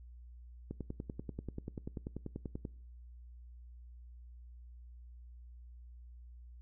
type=click train; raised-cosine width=3 ms; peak=-27 dBFS; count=21; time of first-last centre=0.71-2.652 s; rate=10.3 Hz; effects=noise-tail reverb RT60 0.6 s tail -23 dB re dry + added 60 Hz sine -50 dBFS peak until 6.61 s